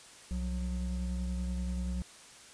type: tone pair together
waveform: triangle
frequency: 63.81 / 181 Hz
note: C2 / F#3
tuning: -43 / -38 cents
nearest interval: octave + tritone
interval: 1805 cents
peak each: -31 / -35 dBFS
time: 0.31-2.02 s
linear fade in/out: 0 ms
effects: white hiss -53 dBFS RMS until 2.53 s + resampled to 22050 Hz